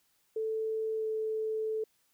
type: tone with pitch glide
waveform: sine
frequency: 440.5 to 437.5 Hz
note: A4 to A4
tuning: +2 to -10 cents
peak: -30 dBFS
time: 0.36-1.84 s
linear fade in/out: 5 ms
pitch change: -12 cents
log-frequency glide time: 0.96-1.06 s
effects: white hiss -72 dBFS RMS until 2.13 s